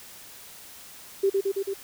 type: tone with echo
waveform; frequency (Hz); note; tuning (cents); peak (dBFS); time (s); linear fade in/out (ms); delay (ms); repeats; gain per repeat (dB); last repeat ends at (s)
sine; 392; G4; 0; -18; 1.23-1.3; 10; 110; 4; -2; 1.74
effects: white hiss -46 dBFS RMS until 1.83 s